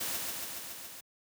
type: noise with echo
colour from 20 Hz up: white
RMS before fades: -35 dBFS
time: 0-0.17 s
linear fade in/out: 10 ms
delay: 140 ms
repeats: 6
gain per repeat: -2 dB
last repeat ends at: 1.01 s
effects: high-pass 100 Hz 12 dB/octave